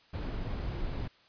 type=noise; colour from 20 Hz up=brown; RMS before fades=-35 dBFS; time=0.13-1.08 s; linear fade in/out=10 ms; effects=white hiss -62 dBFS RMS until 1.28 s + resampled to 11025 Hz